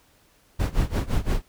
brown noise with tremolo, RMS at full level -20 dBFS, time 0.59-1.42 s, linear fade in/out 10 ms, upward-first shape sine, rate 5.8 Hz, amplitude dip 90%, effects pink hiss -60 dBFS RMS until 1.48 s

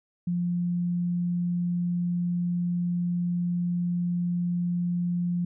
sine tone, 175.2 Hz, F3, 6 cents sharp, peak -24 dBFS, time 0.27-5.45 s, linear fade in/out 5 ms, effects none

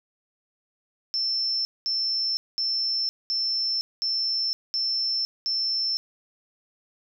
sine tone bursts, 5340 Hz, E8, 22 cents sharp, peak -23 dBFS, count 7, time 1.14-5.97 s, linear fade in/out 0 ms, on 510 ms, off 210 ms, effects none

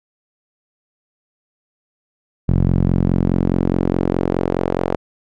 sawtooth tone with band-pass filter sweep, 44.79 Hz, F1, 44 cents sharp, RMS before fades -17 dBFS, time 2.48-4.96 s, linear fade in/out 10 ms, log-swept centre 140 to 540 Hz, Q 1.2, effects none

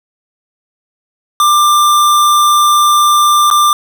square tone with dropouts, 1188 Hz, D6, 20 cents sharp, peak -7 dBFS, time 1.4-3.73 s, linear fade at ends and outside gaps 1 ms, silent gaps 3.502-3.511 s, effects none

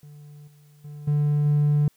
triangle tone with level steps, 147.3 Hz, D3, 6 cents sharp, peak -40 / -49 / -34 / -16 / -14 dBFS, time 0.03-1.88 s, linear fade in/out 2 ms, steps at 0.47 / 0.84 / 1.07 / 1.45 s, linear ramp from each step 10 ms, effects tanh soft clip ceiling -12 dBFS + white hiss -64 dBFS RMS until 1.96 s

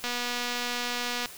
click train, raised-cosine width 0.2 ms, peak -14 dBFS, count 297, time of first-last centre 0.04-1.258 s, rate 243 Hz, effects white hiss -45 dBFS RMS until 1.37 s

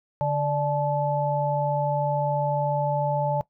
sine tone cluster, 144.4 / 589 / 866 Hz, D3 / D5 / A5, -29 / +5 / -28 cents, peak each -26 dBFS, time 0.21-3.41 s, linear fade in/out 0 ms, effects noise-tail reverb RT60 0.1 s tail -19 dB re dry

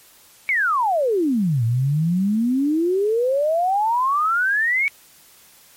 sine exponential two-way sweep, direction down then up, 2272 to 111.8 to 2272 Hz, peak -16 dBFS, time 0.49-4.88 s, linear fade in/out 0 ms, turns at 1.64 s, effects white hiss -50 dBFS RMS until 5.76 s + MP3 64 kbps

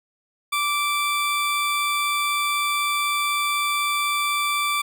20% pulse tone, 1168 Hz, D6, 10 cents flat, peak -16 dBFS, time 0.52-4.82 s, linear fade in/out 10 ms, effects none

